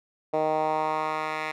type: tone with band-pass filter sweep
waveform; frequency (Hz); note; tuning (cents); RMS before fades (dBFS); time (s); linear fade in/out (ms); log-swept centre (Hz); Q
10% pulse; 155.56; D#3; 0; -27; 0.33-1.52; 10; 600 to 1800; 2
effects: none